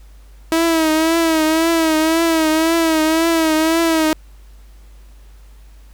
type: tone with vibrato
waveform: sawtooth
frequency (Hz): 322.6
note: E4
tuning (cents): -37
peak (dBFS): -9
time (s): 0.52-4.13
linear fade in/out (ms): 0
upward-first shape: triangle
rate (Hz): 1.9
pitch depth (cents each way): 68
effects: added 50 Hz sine -39 dBFS peak until 5.93 s + pink hiss -54 dBFS RMS until 5.93 s